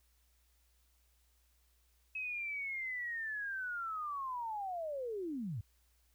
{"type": "linear sweep", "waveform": "sine", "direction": "down", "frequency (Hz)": [2568, 90.9], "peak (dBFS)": -37, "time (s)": [2.15, 5.61], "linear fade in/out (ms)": 5, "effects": ["added 60 Hz sine -70 dBFS peak until 6.14 s", "white hiss -75 dBFS RMS until 6.14 s"]}